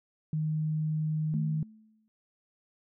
sine tone, 155.2 Hz, D#3, 4 cents flat, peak -27 dBFS, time 0.33-1.63 s, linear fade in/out 2 ms
sine tone with exponential decay, 217.7 Hz, A3, 18 cents flat, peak -30 dBFS, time 1.34-2.08 s, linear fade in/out 0 ms, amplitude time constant 160 ms
effects none

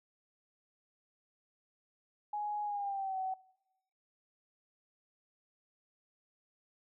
sine tone with pitch glide, 834 to 756 Hz, G#5 to F#5, +7 to +37 cents, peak -34 dBFS, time 2.33-3.34 s, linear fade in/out 5 ms, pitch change -170 cents, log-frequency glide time 2.64-3.18 s, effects noise-tail reverb RT60 0.9 s tail -22 dB re dry

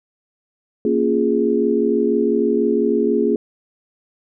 sine chord, Bb minor seventh, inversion none, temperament equal, 233.1 / 277.2 / 349.2 / 415.3 Hz, Bb3 / Db4 / F4 / Ab4, 0 / 0 / 0 / 0 cents, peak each -20 / -22 / -21 / -18 dBFS, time 0.85-3.36 s, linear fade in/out 2 ms, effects none

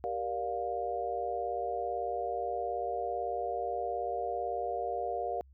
sine chord, G minor seventh, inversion none, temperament just, 392 / 470.4 / 588 / 705.6 Hz, G4 / Bb4 / D5 / F5, 0 / +16 / +2 / +18 cents, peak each -40 / -37 / -40 / -34 dBFS, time 0.04-5.41 s, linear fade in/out 0 ms, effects added 67 Hz sine -55 dBFS peak until 5.53 s

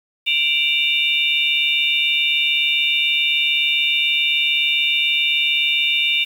sine tone cluster, 2344 / 2751 / 2898 / 3632 Hz, D7 / F7 / F#7 / A#7, -4 / -27 / -37 / -46 cents, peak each -21 dBFS, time 0.26-6.25 s, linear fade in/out 20 ms, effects 7-bit

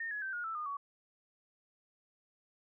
sine tone with pitch steps, 1828 / 1686 / 1555 / 1434.2 / 1322.8 / 1220 / 1125.3 Hz, A#6 / G#6 / G6 / F6 / E6 / D#6 / C#6, -34 / +26 / -14 / +46 / +6 / -34 / +26 cents, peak -36 dBFS, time 0-0.77 s, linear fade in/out 5 ms, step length 110 ms, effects none

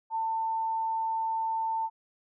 sine tone, 895 Hz, A5, 29 cents sharp, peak -27 dBFS, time 0.1-1.9 s, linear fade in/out 50 ms, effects none

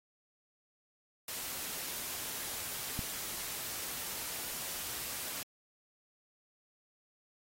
white noise, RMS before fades -40 dBFS, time 1.28-5.43 s, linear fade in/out 2 ms
click, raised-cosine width 5 ms, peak -25 dBFS, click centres 2.992 s
effects AAC 48 kbps

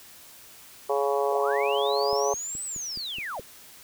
harmonic tone, 140 Hz, C#3, 18 cents sharp, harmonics 3 / 4 / 5 / 6 / 7 / 8, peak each -26 / -28 / -30 / -32 / -33 / -34 dBFS, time 0.89-2.34 s, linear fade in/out 10 ms
sine linear two-way sweep, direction up then down, 342.7 to 8130 to 342.7 Hz, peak -31 dBFS, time 1.3-3.41 s, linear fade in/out 20 ms, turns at 2.64 s
click train, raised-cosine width 3 ms, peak -30 dBFS, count 7, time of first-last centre 2.13-3.396 s, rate 4.74 Hz
effects white hiss -49 dBFS RMS until 3.83 s

